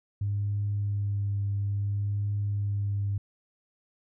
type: tone with vibrato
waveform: sine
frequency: 101.3 Hz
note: G#2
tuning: 43 cents flat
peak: -25 dBFS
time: 0.21-3.18 s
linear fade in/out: 5 ms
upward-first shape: triangle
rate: 0.59 Hz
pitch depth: 19 cents each way
effects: tanh soft clip ceiling -21 dBFS